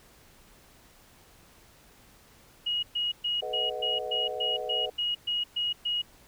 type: tone bursts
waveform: sine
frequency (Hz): 2891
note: F#7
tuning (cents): -41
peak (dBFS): -26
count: 12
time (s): 2.66-6.02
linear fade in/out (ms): 10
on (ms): 170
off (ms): 120
type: chord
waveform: sine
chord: B dominant seventh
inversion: third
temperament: equal with one note detuned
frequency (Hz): 428.7 / 493.9 / 622.3 / 740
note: A4 / B4 / D#5 / F#5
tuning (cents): -45 / 0 / 0 / 0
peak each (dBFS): -38 / -36 / -37 / -38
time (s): 3.42-4.9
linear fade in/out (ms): 5
effects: pink hiss -57 dBFS RMS until 6.27 s